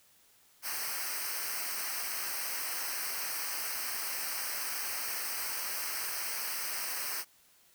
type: noise with comb filter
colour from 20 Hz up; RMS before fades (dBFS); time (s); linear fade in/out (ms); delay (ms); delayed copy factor
white; -36; 0.62-7.25; 50; 0.28; -0.9
effects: white hiss -64 dBFS RMS until 7.74 s